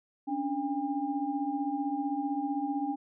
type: tone cluster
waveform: sine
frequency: 274.9 / 290.5 / 804 Hz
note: C#4 / D4 / G5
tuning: -14 / -19 / +44 cents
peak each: -35 / -32 / -34 dBFS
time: 0.27-2.96 s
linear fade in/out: 20 ms
effects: none